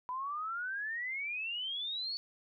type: exponential sweep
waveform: sine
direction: up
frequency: 987.8 to 4500 Hz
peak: -35 dBFS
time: 0.09-2.17 s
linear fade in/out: 0 ms
effects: none